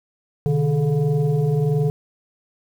sine tone with frequency modulation, 151.7 Hz, D#3, 44 cents flat, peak -16 dBFS, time 0.46-1.9 s, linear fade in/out 0 ms, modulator 282 Hz, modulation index 0.9, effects 8-bit

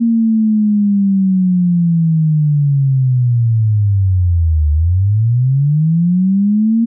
sine linear two-way sweep, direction down then up, 233.1 to 73.42 to 233.1 Hz, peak -9 dBFS, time 0-6.86 s, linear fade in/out 20 ms, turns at 4.71 s, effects none

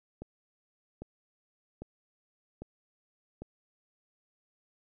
click train, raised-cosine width 2 ms, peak -28 dBFS, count 5, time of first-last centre 0.22-3.42 s, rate 1.25 Hz, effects none

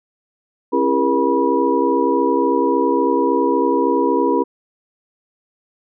sine tone cluster, 272.8 / 336.3 / 409 / 477.9 / 973 Hz, C#4 / E4 / G#4 / A#4 / B5, -28 / +35 / -26 / +43 / -26 cents, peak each -20 dBFS, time 0.72-4.44 s, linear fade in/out 20 ms, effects none

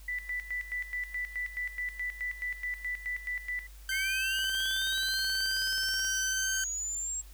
sine tone with tremolo, 1981 Hz, B6, 5 cents sharp, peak -31 dBFS, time 0.08-3.67 s, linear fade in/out 5 ms, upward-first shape square, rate 4.7 Hz, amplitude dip 75%
sawtooth tone with pitch glide, 1552 to 1541.3 Hz, G6 to G6, -18 to -30 cents, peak -27 dBFS, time 3.89-6.64 s, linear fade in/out 2 ms, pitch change -12 cents, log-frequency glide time 4.94-6.31 s
sine linear sweep, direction up, 2093 to 7620 Hz, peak -32 dBFS, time 3.91-7.22 s, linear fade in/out 20 ms
click train, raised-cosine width 0.3 ms, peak -32 dBFS, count 32, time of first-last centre 4.39-6.048 s, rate 18.7 Hz
effects added 50 Hz sine -47 dBFS peak until 7.33 s + white hiss -58 dBFS RMS until 7.33 s

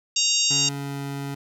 harmonic tone, 932.3 Hz, A#5, in tune, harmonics 3 / 4 / 5 / 6 / 7 / 8, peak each -26 / -26 / -26 / -26 / -26 / -26 dBFS, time 0.16-0.69 s, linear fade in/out 5 ms
25% pulse tone with pitch glide, 140.8 to 139.83 Hz, C#3 to C#3, +27 to +15 cents, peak -25 dBFS, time 0.5-1.35 s, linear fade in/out 10 ms, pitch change -12 cents, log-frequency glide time 0.65-1.02 s
effects none

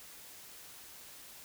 silence, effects white hiss -52 dBFS RMS until 1.44 s

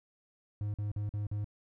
triangle tone bursts, 103.83 Hz, G#2, in tune, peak -30 dBFS, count 5, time 0.61-1.444 s, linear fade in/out 0 ms, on 130 ms, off 46 ms, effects none

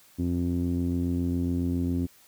sawtooth tone with low-pass filter, 87.31 Hz, F2, in tune, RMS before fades -27 dBFS, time 0.18-2.07 s, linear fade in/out 20 ms, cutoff 280 Hz, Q 4.2, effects white hiss -57 dBFS RMS until 2.27 s

